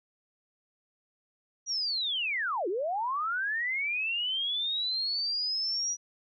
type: linear two-way sweep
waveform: sine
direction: down then up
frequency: 5830 to 332.5 to 5830 Hz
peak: -28 dBFS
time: 1.66-5.97 s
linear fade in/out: 50 ms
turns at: 2.68 s
effects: none